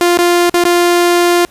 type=tone with dropouts; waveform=sawtooth; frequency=349.2 Hz; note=F4; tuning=in tune; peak=-4 dBFS; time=0.01-1.45 s; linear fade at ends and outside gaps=1 ms; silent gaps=0.173-0.188 / 0.496-0.541 / 0.639-0.652 s; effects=pink hiss -45 dBFS RMS until 1.5 s + resampled to 32000 Hz